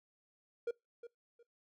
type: tone with echo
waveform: triangle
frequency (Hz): 471.4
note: A#4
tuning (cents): +19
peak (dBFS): -31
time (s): 0.67-0.71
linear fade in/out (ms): 5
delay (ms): 360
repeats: 2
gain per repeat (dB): -13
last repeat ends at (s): 1.43
effects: noise-tail reverb RT60 0.2 s tail -25 dB re dry